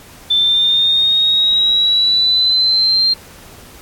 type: linear sweep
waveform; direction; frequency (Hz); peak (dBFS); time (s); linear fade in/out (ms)
sine; up; 3530 to 4186; -10; 0.3-3.14; 10
effects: pink hiss -40 dBFS RMS until 3.81 s + AAC 64 kbps